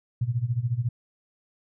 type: tone with tremolo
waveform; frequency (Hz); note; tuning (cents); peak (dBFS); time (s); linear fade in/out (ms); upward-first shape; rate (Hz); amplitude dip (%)
sine; 120; B2; -49; -20; 0.21-0.89; 5; sine; 14; 85
effects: none